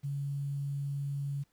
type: tone with quantisation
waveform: sine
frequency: 140.9 Hz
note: C#3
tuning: 29 cents sharp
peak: -32 dBFS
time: 0.03-1.44 s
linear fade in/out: 20 ms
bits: 10
effects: pink hiss -74 dBFS RMS until 1.52 s